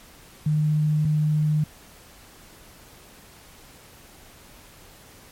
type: tone pair in turn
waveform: sine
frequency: 152.3 / 152.3 Hz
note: D#3 / D#3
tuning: -37 / -37 cents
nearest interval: unison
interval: 0 cents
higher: neither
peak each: -18 / -18 dBFS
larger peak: neither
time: 0.46-1.05 / 1.05-1.64 s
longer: neither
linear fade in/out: 5 ms
effects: pink hiss -49 dBFS RMS until 5.31 s + MP3 64 kbps